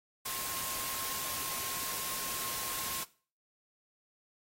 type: tone in noise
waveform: sine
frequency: 1068 Hz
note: C6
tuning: 35 cents sharp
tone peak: -45 dBFS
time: 0.25-3.04 s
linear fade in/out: 10 ms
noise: white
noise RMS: -37 dBFS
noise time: 0.25-3.04 s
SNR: -11 dB
effects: noise-tail reverb RT60 0.4 s tail -19 dB re dry + AAC 48 kbps